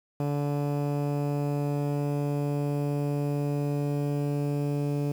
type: tone with low-pass filter sweep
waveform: sawtooth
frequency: 144.4 Hz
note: D3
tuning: 29 cents flat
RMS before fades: -28 dBFS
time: 0.2-5.12 s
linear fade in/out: 2 ms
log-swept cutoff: 730 to 480 Hz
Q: 1.2
effects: 8-bit